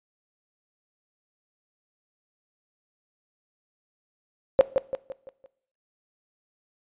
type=tone with echo; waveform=sine; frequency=536 Hz; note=C5; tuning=42 cents sharp; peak=-10 dBFS; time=4.59-4.61 s; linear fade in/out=0 ms; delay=170 ms; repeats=5; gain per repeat=-7 dB; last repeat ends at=5.46 s; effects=noise-tail reverb RT60 0.6 s tail -19 dB re dry + resampled to 8000 Hz